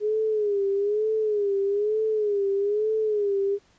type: tone with vibrato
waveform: sine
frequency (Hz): 415.3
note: G#4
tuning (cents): 0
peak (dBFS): -21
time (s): 0-3.59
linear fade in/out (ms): 50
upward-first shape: sine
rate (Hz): 1.1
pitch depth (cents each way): 91
effects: pink hiss -61 dBFS RMS until 3.78 s + resampled to 16000 Hz